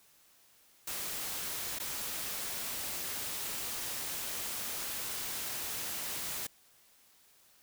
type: noise with dropouts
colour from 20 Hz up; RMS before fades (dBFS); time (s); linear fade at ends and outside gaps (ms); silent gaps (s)
white; -38; 0.87-6.47; 5; 1.788-1.798
effects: white hiss -64 dBFS RMS until 7.62 s